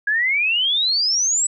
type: exponential sweep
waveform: sine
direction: up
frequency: 1638 to 7950 Hz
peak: -16 dBFS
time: 0.07-1.47 s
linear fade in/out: 5 ms
effects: none

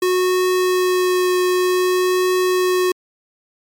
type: tone with vibrato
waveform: square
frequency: 365.6 Hz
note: F#4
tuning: 21 cents flat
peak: -15 dBFS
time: 0.02-2.92 s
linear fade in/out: 5 ms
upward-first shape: triangle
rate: 0.54 Hz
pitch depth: 10 cents each way
effects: MP3 96 kbps

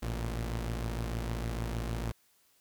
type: tone pair together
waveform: sawtooth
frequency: 55.22 / 117 Hz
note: A1 / A#2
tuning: +7 / +7 cents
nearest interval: octave + minor second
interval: 1300 cents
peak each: -30 / -34 dBFS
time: 0.02-2.12 s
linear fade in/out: 10 ms
effects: white hiss -68 dBFS RMS until 2.6 s

